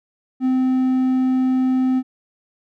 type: tone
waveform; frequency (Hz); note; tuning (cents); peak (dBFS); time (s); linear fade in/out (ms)
triangle; 258.2; C4; -23; -13; 0.4-2.03; 50
effects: none